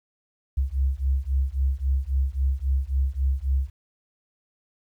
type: beating tone pair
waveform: sine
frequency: 65.41 / 69.11 Hz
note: C2 / C#2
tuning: 0 / -5 cents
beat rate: 3.7 Hz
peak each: -24 dBFS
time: 0.57-3.7 s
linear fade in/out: 10 ms
effects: 10-bit